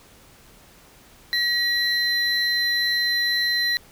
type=tone pair together; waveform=triangle; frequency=1912 / 4051 Hz; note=A#6 / B7; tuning=+43 / +43 cents; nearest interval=octave + minor second; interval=1300 cents; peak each=-21 dBFS; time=1.33-3.77 s; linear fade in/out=0 ms; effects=pink hiss -51 dBFS RMS until 3.91 s